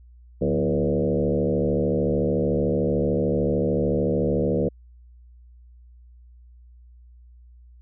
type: tone with frequency modulation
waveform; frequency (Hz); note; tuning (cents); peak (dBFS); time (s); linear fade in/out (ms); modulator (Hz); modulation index
sine; 329.6; E4; 0; -19; 0.41-4.69; 10; 73.5; 3.1
effects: added 60 Hz sine -46 dBFS peak until 7.81 s